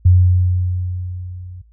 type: tone with level ramp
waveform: sine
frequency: 90.5 Hz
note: F#2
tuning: 38 cents flat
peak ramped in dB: -5 to -31 dBFS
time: 0.05-1.62 s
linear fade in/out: 10 ms
effects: added 56 Hz sine -46 dBFS peak until 1.72 s